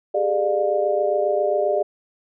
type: tone cluster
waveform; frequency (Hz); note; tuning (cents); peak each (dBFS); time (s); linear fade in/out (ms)
sine; 397.3 / 424.8 / 598 / 705; G4 / G#4 / D5 / F5; +23 / +39 / +31 / +16; -24 / -26 / -20 / -26; 0.14-1.83; 10
effects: none